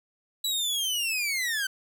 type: linear sweep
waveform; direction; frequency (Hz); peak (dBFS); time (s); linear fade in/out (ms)
sawtooth; down; 3951 to 1521; -23; 0.44-1.67; 5
effects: none